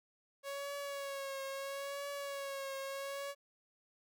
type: tone with vibrato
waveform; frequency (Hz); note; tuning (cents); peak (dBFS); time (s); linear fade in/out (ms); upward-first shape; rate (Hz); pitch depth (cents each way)
sawtooth; 554.4; C#5; 0; -36; 0.43-3.35; 50; triangle; 0.75; 44
effects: none